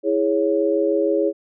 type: chord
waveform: sine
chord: C# minor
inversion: first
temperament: equal with one note detuned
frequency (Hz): 328.7 / 415.3 / 554.4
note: E4 / G#4 / C#5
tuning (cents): -5 / 0 / 0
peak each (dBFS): -21 / -20 / -21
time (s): 0.03-1.33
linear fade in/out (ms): 50
effects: none